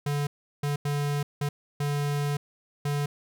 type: tone bursts at uneven times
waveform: square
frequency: 144.6 Hz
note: D3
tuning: 27 cents flat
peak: -26 dBFS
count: 6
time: 0.06-0.27 / 0.63-0.76 / 0.85-1.23 / 1.41-1.49 / 1.8-2.37 / 2.85-3.06 s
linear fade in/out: 5 ms
effects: none